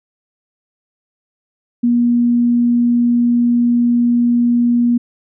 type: tone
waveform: sine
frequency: 239.4 Hz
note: A#3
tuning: 46 cents sharp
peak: -10 dBFS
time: 1.83-4.98 s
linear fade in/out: 10 ms
effects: none